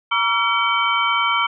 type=tone cluster; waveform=sine; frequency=949 / 1150 / 1363 / 2274 / 3085 Hz; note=A#5 / D6 / F6 / C#7 / G7; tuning=+31 / -37 / -43 / +44 / -28 cents; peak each=-23 / -23 / -21 / -22 / -24 dBFS; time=0.11-1.47 s; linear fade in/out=10 ms; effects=none